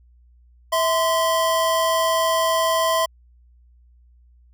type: tone pair together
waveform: square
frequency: 651.3 / 1033 Hz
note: E5 / C6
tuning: -21 / -22 cents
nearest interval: minor sixth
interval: 799 cents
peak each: -21 dBFS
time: 0.72-3.06 s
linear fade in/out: 10 ms
effects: added 60 Hz sine -50 dBFS peak until 4.53 s